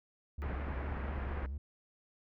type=tone with vibrato; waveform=triangle; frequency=69.3 Hz; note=C#2; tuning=in tune; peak=-35 dBFS; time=0.38-1.58 s; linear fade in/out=5 ms; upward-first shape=square; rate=4.4 Hz; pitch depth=68 cents each way
type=low-pass noise; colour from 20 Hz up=pink; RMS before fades=-42 dBFS; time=0.42-1.46 s; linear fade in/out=0 ms; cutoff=2000 Hz; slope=24 dB/octave
effects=none